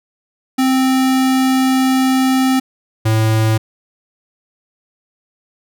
square tone pair in turn, 261.6 / 110.34 Hz, C4 / A2, 0 / +5 cents, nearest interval octave + minor third, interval 1495 cents, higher first, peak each -12 dBFS, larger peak neither, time 0.58-2.6 / 3.05-3.58 s, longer first, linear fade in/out 10 ms, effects none

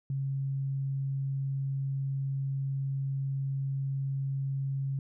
sine tone, 136.4 Hz, C#3, 28 cents flat, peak -29 dBFS, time 0.1-4.99 s, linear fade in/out 2 ms, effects none

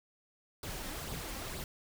pink noise with flanger, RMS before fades -41 dBFS, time 0.63-1.64 s, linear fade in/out 2 ms, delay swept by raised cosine 0.22 to 3.82 ms, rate 2.1 Hz, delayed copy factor +0.5, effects none

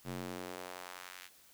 square tone with high-pass filter sweep, 45.28 Hz, F#1, 37 cents flat, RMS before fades -45 dBFS, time 0.04-1.3 s, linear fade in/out 50 ms, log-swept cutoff 140 to 2200 Hz, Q 1, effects white hiss -62 dBFS RMS until 1.53 s

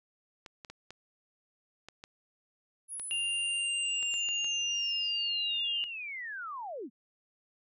clicks, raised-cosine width 0.2 ms, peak -28 dBFS, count 11, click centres 0.462 / 0.648 / 0.7 / 0.906 / 1.886 / 2.039 / 2.997 / 4.028 / 4.14 / 4.288 / 4.445 s
sine linear sweep, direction down, 10548 to 193.5 Hz, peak -37 dBFS, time 2.88-6.9 s, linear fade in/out 50 ms
sine tone with pitch glide, 2794 to 2813 Hz, F7 to F7, 0 to +12 cents, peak -30 dBFS, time 3.11-5.84 s, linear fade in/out 0 ms, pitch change +12 cents, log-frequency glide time 4.05-5.27 s
effects none

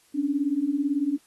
sine beating tone pair, 272.6 / 290.6 Hz, C#4 / D4, -29 / -18 cents, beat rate 18 Hz, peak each -27 / -24 dBFS, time 0.14-1.18 s, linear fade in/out 20 ms, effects white hiss -61 dBFS RMS until 1.26 s + AAC 32 kbps

